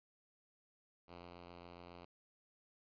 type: tone with ADSR envelope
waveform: 5% pulse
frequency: 87.31 Hz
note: F2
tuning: in tune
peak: -40 dBFS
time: 1.07-2.05 s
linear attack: 58 ms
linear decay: 230 ms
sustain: -2 dB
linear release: 3 ms
effects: resampled to 11025 Hz + 12-bit